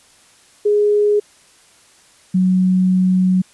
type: tone pair in turn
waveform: sine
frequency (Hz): 415.3 / 185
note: G#4 / F#3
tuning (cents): 0 / 0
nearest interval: octave + major second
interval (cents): 1400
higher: first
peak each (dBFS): -11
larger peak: neither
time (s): 0.65-1.2 / 2.34-3.42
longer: second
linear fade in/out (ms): 10
effects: white hiss -50 dBFS RMS until 3.53 s + resampled to 24000 Hz